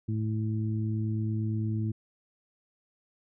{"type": "harmonic tone", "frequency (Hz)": 109, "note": "A2", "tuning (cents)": -16, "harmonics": [1, 2, 3], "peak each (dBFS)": [-28, -34, -38], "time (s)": [0.08, 1.92], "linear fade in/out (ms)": 10, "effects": []}